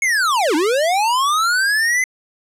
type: linear two-way sweep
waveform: square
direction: down then up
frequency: 2217 to 286.5 to 2059 Hz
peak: -15 dBFS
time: 0.02-2.04 s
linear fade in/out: 2 ms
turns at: 0.55 s
effects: low-pass 11000 Hz 12 dB/octave